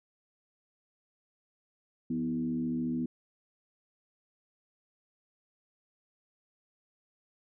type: tone with frequency modulation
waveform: sine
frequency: 246.9 Hz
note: B3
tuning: in tune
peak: -29 dBFS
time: 2.1-3.06 s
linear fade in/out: 5 ms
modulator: 74.2 Hz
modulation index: 0.78
effects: none